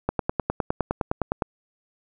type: click train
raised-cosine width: 1 ms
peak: -8 dBFS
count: 14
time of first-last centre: 0.09-1.422 s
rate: 9.76 Hz
effects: none